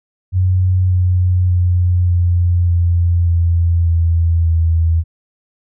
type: tone with pitch steps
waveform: sine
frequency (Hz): 92.1 / 90.62 / 89.17 / 87.74 / 86.33 / 84.95 / 83.58 / 82.24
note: F#2 / F#2 / F2 / F2 / F2 / F2 / E2 / E2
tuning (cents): -7 / -36 / +37 / +9 / -19 / -47 / +24 / -4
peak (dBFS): -10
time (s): 0.32-5.04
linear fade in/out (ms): 50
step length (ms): 590
effects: none